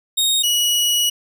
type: tone pair in turn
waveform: sawtooth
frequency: 3729 / 2918 Hz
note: A#7 / F#7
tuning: 0 / -25 cents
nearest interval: major third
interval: 425 cents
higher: first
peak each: -12 dBFS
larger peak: neither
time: 0.17-0.43 / 0.43-1.1 s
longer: second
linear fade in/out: 10 ms
effects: none